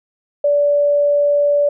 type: tone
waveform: sine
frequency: 579 Hz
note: D5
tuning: 25 cents flat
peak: -11 dBFS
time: 0.44-1.69 s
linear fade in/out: 5 ms
effects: none